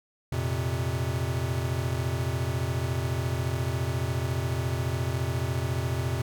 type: chord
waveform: square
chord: F suspended fourth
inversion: none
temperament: equal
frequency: 87.31 / 116.54 / 130.81 Hz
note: F2 / Bb2 / C3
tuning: 0 / 0 / 0 cents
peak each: -32 / -32 / -31 dBFS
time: 0.32-6.22 s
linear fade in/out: 5 ms
effects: none